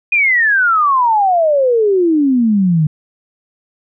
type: exponential sweep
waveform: sine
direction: down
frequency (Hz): 2486 to 148.6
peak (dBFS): -9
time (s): 0.12-2.87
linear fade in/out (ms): 5
effects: none